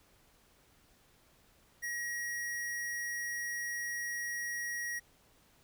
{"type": "tone", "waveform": "square", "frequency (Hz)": 1900, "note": "A#6", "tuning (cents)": 33, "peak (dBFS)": -36, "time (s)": [1.82, 5], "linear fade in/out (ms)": 20, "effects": ["pink hiss -66 dBFS RMS until 5.63 s"]}